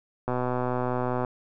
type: click train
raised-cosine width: 1 ms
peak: -14 dBFS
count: 122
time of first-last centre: 0.28-1.248 s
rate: 125 Hz
effects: none